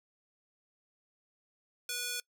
square tone with high-pass filter, 488.1 Hz, B4, 20 cents flat, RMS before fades -37 dBFS, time 1.89-2.2 s, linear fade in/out 2 ms, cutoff 2600 Hz, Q 0.6, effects noise-tail reverb RT60 0.1 s tail -23 dB re dry

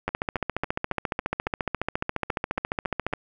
two click trains, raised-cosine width 0.5 ms, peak -10 / -19 dBFS, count 45 / 12, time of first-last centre 0.08-3.136 / 0.09-3.129 s, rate 14.4 / 3.62 Hz, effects none

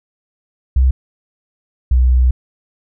sine tone pair in turn, 64.7 / 62.71 Hz, C2 / B1, -19 / +27 cents, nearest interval minor second, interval 54 cents, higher first, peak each -8 dBFS, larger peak neither, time 0.76-0.91 / 1.91-2.31 s, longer second, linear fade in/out 5 ms, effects none

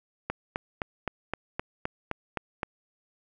click train, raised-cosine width 0.5 ms, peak -14 dBFS, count 10, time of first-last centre 0.3-2.632 s, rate 3.86 Hz, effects none

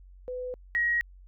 sine tone pair in turn, 502 / 1895.3 Hz, B4 / A#6, +28 / +28 cents, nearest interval octave + major seventh, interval 2300 cents, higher second, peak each -32 / -23 dBFS, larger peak second, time 0.28-0.54 / 0.75-1.01 s, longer neither, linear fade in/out 0 ms, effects added 46 Hz sine -48 dBFS peak until 1.27 s

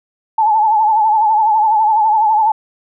sine tone with vibrato, 865 Hz, A5, 30 cents flat, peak -9 dBFS, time 0.38-2.52 s, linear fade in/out 5 ms, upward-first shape triangle, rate 12 Hz, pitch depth 82 cents each way, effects none

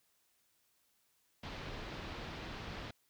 pink low-pass noise, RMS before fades -45 dBFS, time 1.43-2.91 s, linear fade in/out 5 ms, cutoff 4400 Hz, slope 24 dB/octave, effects white hiss -75 dBFS RMS until 3.09 s

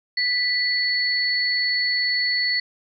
sine tone pair together, 1975.5 / 4421 Hz, B6 / C#8, 0 / -5 cents, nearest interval octave + major second, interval 1395 cents, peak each -22 dBFS, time 0.17-2.6 s, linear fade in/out 5 ms, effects none

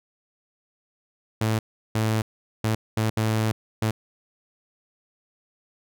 sawtooth tone bursts at uneven times, 110 Hz, A2, in tune, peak -17 dBFS, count 6, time 1.41-1.59 / 1.95-2.22 / 2.64-2.75 / 2.97-3.1 / 3.17-3.52 / 3.82-3.91 s, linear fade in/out 5 ms, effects none

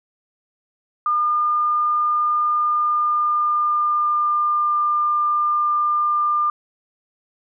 sine tone with pitch glide, 1209 to 1199.3 Hz, D6 to D6, +50 to +36 cents, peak -16 dBFS, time 1.06-6.5 s, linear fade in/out 2 ms, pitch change -14 cents, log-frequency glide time 2.57-4.67 s, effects none

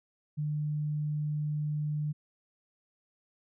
sine tone, 150 Hz, D3, 37 cents sharp, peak -29 dBFS, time 0.37-2.13 s, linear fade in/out 20 ms, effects none

